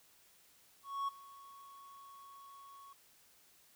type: tone with ADSR envelope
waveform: triangle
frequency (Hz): 1108.7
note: C#6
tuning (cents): 0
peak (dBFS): -31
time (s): 0.83-2.93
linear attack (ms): 250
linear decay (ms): 13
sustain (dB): -20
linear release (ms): 4
effects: white hiss -66 dBFS RMS until 3.75 s